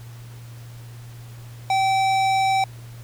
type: tone with hard clipping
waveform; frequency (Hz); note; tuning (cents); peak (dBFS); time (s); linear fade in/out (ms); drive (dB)
sine; 772; G5; -27; -19; 1.7-2.64; 2; 15
effects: added 118 Hz sine -37 dBFS peak until 3.03 s + pink hiss -49 dBFS RMS until 3.03 s

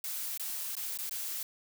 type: noise with dropouts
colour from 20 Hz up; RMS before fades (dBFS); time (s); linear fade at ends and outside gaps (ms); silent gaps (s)
blue; -37; 0.04-1.43; 2; 0.376-0.396 / 0.753-0.767 / 0.975-0.987 / 1.095-1.11
effects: none

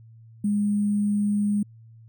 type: tone with sample-and-hold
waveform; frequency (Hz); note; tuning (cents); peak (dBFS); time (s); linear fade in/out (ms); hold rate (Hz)
sine; 205.9; G#3; -15; -20; 0.44-1.63; 5; 8820
effects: added 113 Hz sine -46 dBFS peak until 2.08 s

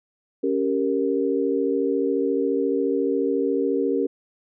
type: chord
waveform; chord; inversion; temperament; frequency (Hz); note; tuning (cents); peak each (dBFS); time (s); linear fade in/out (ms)
sine; G diminished; second; equal; 277.2 / 392 / 466.2; Db4 / G4 / Bb4; 0 / 0 / 0; -24; 0.43-4.07; 10
effects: none

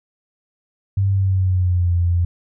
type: tone with pitch glide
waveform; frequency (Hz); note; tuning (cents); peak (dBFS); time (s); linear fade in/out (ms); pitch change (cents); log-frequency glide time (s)
sine; 98 to 86.81; G2 to F2; 0 to -10; -14; 0.97-2.25; 5; -210; 1.11-1.94
effects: none

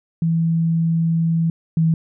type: tone pair in turn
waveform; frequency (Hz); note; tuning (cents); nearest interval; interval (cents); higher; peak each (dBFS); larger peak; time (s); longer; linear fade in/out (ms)
sine; 164.81 / 162.26; E3 / E3; 0 / -27; unison; 27; first; -15 / -13; second; 0.22-1.5 / 1.77-1.94; first; 2
effects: none

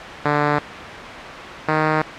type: tone pair in turn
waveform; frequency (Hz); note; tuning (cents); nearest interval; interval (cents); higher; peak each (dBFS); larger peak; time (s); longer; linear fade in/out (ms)
5% pulse; 147.3 / 155.29; D3 / D#3; +6 / -3; minor second; 91; second; -4; neither; 0.25-0.59 / 1.68-2.02; neither; 5
effects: white hiss -29 dBFS RMS until 2.18 s + low-pass 2000 Hz 12 dB/octave

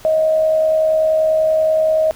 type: tone with amplitude modulation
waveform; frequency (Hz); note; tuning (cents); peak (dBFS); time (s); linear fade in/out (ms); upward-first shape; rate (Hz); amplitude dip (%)
sine; 631; D#5; +24; -10; 0.05-2.11; 0; sine; 70.4; 35
effects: pink hiss -42 dBFS RMS until 2.15 s

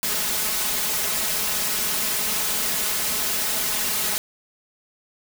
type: noise with comb filter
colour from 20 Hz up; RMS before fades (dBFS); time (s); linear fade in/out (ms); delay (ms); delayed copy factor
white; -24; 0.03-4.18; 0; 4.7; +0.8
effects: none

